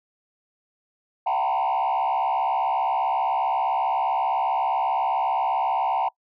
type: tone with frequency modulation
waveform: sine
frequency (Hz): 837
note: G#5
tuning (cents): +13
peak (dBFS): -18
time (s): 1.26-6.09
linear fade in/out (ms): 10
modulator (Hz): 67.6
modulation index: 1.9
effects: noise-tail reverb RT60 0.1 s tail -24 dB re dry + tanh soft clip ceiling -19 dBFS